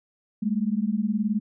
sine beating tone pair, 202 / 221 Hz, G#3 / A3, -48 / +8 cents, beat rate 19 Hz, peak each -25 dBFS, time 0.42-1.4 s, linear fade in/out 10 ms, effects none

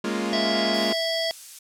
sawtooth chord, Bb minor seventh, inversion third, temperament equal, 207.7 / 233.1 / 277.2 / 349.2 Hz, Ab3 / Bb3 / Db4 / F4, 0 / 0 / 0 / 0 cents, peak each -24 / -26 / -30 / -26 dBFS, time 0.04-0.93 s, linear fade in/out 5 ms
harmonic tone, 659.3 Hz, E5, in tune, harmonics 1 / 3 / 5 / 7 / 8, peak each -26 / -32 / -30 / -30 / -32 dBFS, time 0.33-1.31 s, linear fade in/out 0 ms
violet noise, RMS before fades -33 dBFS, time 0.74-1.59 s, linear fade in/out 5 ms
effects low-pass 8000 Hz 12 dB/octave

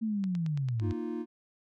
sine linear sweep, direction down, 226.9 to 90.7 Hz, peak -28 dBFS, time 0.01-0.93 s, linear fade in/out 20 ms
click train, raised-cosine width 0.2 ms, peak -29 dBFS, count 7, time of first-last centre 0.24-0.91 s, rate 8.96 Hz
triangle chord, Bb suspended fourth, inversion none, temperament just, 233.1 / 310.8 / 349.6 Hz, Bb3 / Eb4 / F4, 0 / -2 / +2 cents, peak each -35 dBFS, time 0.8-1.26 s, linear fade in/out 50 ms
effects none

